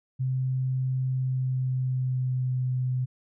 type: tone with pitch glide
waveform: sine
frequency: 130 to 127.47 Hz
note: C3 to C3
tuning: -11 to -45 cents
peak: -24 dBFS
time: 0.19-3.06 s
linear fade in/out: 20 ms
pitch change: -34 cents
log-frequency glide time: 1.08-2.62 s
effects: none